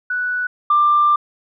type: tone pair in turn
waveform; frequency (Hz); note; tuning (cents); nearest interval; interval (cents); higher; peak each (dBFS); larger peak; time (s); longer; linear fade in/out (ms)
sine; 1480 / 1186.6; F#6 / D6; 0 / +18; major third; 382; first; -18 / -10; second; 0.1-0.47 / 0.7-1.16; second; 5
effects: tanh soft clip ceiling -6 dBFS